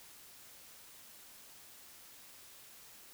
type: silence
effects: white hiss -56 dBFS RMS until 3.13 s